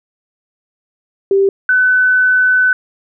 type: tone pair in turn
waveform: sine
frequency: 392 / 1505.9 Hz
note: G4 / F#6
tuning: 0 / +30 cents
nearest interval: octave + major seventh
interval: 2330 cents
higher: second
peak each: -8 dBFS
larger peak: neither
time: 1.31-1.49 / 1.69-2.73 s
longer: second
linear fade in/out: 2 ms
effects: none